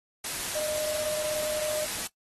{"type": "tone in noise", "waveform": "sine", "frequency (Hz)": 611, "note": "D#5", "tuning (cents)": -32, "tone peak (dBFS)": -30, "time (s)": [0.55, 1.85], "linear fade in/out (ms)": 5, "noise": "white", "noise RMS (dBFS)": -33, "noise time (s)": [0.24, 2.07], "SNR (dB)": 0, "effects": ["noise-tail reverb RT60 0.1 s tail -19 dB re dry", "AAC 32 kbps"]}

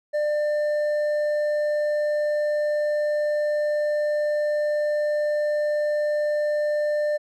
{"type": "tone with hard clipping", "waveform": "triangle", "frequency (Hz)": 597, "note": "D5", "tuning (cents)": 28, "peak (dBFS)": -22, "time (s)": [0.13, 7.18], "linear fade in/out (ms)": 20, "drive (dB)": 8, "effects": []}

